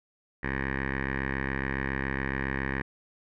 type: tone with low-pass filter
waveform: 10% pulse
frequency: 67.2 Hz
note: C2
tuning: 47 cents sharp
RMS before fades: -31 dBFS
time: 0.43-2.82 s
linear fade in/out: 5 ms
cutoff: 1900 Hz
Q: 9
effects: none